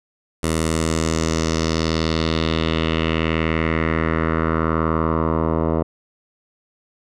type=tone with low-pass filter sweep; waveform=10% pulse; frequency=80.7 Hz; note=E2; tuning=36 cents flat; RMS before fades=-20 dBFS; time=0.43-5.83 s; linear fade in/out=5 ms; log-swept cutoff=9900 to 790 Hz; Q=2.6; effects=none